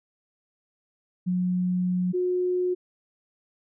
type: tone pair in turn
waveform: sine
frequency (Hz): 181 / 362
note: F#3 / F#4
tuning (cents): -38 / -38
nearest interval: octave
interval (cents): 1200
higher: second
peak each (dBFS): -22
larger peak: neither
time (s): 1.26-2.13 / 2.13-2.75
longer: first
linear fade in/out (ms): 20
effects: none